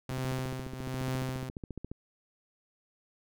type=tone with tremolo; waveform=sawtooth; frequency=129.9 Hz; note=C3; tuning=12 cents flat; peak=-26 dBFS; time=0.09-1.49 s; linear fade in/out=2 ms; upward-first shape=triangle; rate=1.2 Hz; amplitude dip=75%
type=click train; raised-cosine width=3 ms; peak=-26 dBFS; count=27; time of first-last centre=0.11-1.916 s; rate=14.4 Hz
effects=none